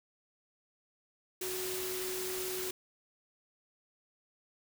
sine tone in noise, 371 Hz, F#4, 5 cents sharp, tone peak -38 dBFS, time 1.41-2.71 s, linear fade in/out 5 ms, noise white, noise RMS -39 dBFS, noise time 1.41-2.71 s, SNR -2 dB, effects none

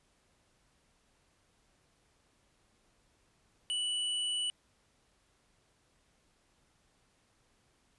square tone, 2960 Hz, F#7, in tune, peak -32 dBFS, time 3.7-4.5 s, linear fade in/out 0 ms, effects pink hiss -71 dBFS RMS until 7.98 s + resampled to 24000 Hz

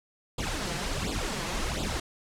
pink noise with flanger, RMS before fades -31 dBFS, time 0.38-2 s, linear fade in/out 5 ms, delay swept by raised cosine 0.25 to 5.95 ms, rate 1.4 Hz, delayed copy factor +0.85, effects low-pass 8000 Hz 12 dB/octave

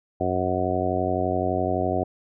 harmonic tone, 91.8 Hz, F#2, 13 cents flat, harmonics 1 / 2 / 3 / 4 / 5 / 6 / 7 / 8, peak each -30 / -33 / -30 / -29 / -32 / -32 / -28 / -28 dBFS, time 0.2-2.04 s, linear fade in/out 10 ms, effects none

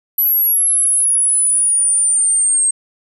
sine exponential sweep, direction down, 11840 to 8372 Hz, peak -11 dBFS, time 0.18-2.71 s, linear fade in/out 5 ms, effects none

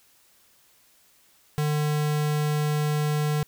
square tone, 150 Hz, D3, 37 cents sharp, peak -23 dBFS, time 1.58-3.43 s, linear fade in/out 0 ms, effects white hiss -60 dBFS RMS until 3.47 s

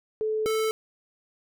sine / square tone pair in turn, 434 / 439 Hz, A4 / A4, -24 / -4 cents, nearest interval unison, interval 20 cents, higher second, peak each -24 dBFS, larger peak neither, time 0.21-0.46 / 0.46-0.71 s, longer neither, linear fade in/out 0 ms, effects none

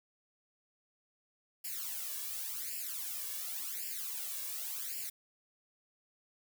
blue noise with flanger, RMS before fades -40 dBFS, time 1.64-5.1 s, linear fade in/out 10 ms, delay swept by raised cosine 0.4 to 1.8 ms, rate 0.9 Hz, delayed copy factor +1, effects none

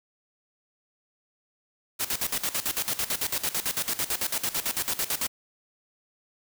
white noise with tremolo, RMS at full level -27 dBFS, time 1.99-5.28 s, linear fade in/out 20 ms, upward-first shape square, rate 9 Hz, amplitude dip 80%, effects none

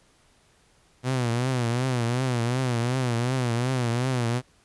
sawtooth tone with vibrato, 123.47 Hz, B2, in tune, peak -19 dBFS, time 1.03-4.42 s, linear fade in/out 50 ms, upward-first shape triangle, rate 2.7 Hz, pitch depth 130 cents each way, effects pink hiss -61 dBFS RMS until 4.64 s + resampled to 24000 Hz

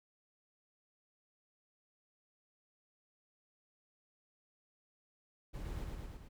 brown noise with echo, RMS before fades -44 dBFS, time 5.53-5.85 s, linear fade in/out 20 ms, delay 110 ms, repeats 4, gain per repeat -2 dB, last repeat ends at 6.29 s, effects none

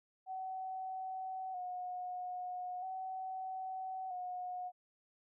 sine tone with vibrato, 740 Hz, F#5, in tune, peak -39 dBFS, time 0.26-4.72 s, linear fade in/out 50 ms, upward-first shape square, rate 0.39 Hz, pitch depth 34 cents each way, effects none

